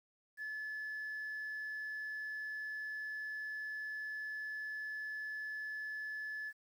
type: tone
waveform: sine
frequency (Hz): 1725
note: A6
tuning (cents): -35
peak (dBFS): -38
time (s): 0.37-6.53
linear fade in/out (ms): 50
effects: tanh soft clip ceiling -37 dBFS + 11-bit